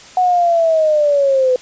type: linear sweep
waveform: sine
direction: down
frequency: 740 to 501 Hz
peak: -10 dBFS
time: 0.17-1.56 s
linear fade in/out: 2 ms
effects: white hiss -39 dBFS RMS until 1.61 s + resampled to 16000 Hz